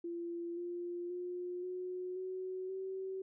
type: tone with pitch steps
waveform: sine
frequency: 342.1 / 349.5 / 357 / 364.8 / 372.6 / 380.7 Hz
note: F4 / F4 / F4 / F#4 / F#4 / F#4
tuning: -36 / +1 / +38 / -24 / +12 / +49 cents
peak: -38 dBFS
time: 0.04-3.22 s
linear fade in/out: 5 ms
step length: 530 ms
effects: none